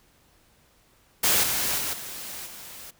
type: noise with level steps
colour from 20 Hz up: white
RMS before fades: -21 / -26 / -29 / -37 / -42 dBFS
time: 1.23-2.91 s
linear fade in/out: 10 ms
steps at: 1.43 / 1.78 / 1.93 / 2.46 s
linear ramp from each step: 5 ms
effects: pink hiss -61 dBFS RMS until 2.99 s